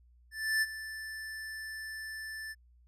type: tone with ADSR envelope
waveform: square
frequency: 1760 Hz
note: A6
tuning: in tune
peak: -26 dBFS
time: 0.31-2.55 s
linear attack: 310 ms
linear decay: 35 ms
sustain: -14 dB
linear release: 37 ms
effects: added 60 Hz sine -59 dBFS peak until 2.87 s + resampled to 32000 Hz